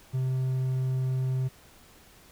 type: tone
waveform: triangle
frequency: 130 Hz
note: C3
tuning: 11 cents flat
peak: -23 dBFS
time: 0.13-1.49 s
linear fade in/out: 20 ms
effects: pink hiss -55 dBFS RMS until 2.31 s

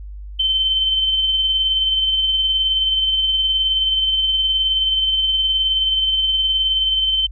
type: tone with tremolo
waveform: sine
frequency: 3086 Hz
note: G7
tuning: 28 cents flat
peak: -13 dBFS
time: 0.39-7.27 s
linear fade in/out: 10 ms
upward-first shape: triangle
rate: 19 Hz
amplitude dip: 40%
effects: added 50 Hz sine -30 dBFS peak until 7.31 s

